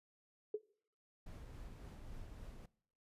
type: tone with exponential decay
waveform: sine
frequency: 423.9 Hz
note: G#4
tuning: 35 cents sharp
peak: -32 dBFS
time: 0.54-0.61 s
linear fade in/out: 5 ms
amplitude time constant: 15 ms
type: noise with tremolo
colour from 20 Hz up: brown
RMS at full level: -50 dBFS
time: 1.26-2.66 s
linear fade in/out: 5 ms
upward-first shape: sine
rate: 3.6 Hz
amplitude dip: 25%
effects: noise-tail reverb RT60 0.6 s tail -22 dB re dry + resampled to 32000 Hz